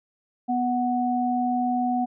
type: tone pair together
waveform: sine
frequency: 246.9 / 739.9 Hz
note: B3 / F#5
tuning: 0 / 0 cents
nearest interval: octave + perfect fifth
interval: 1900 cents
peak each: -24 dBFS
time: 0.48-2.06 s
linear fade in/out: 20 ms
effects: none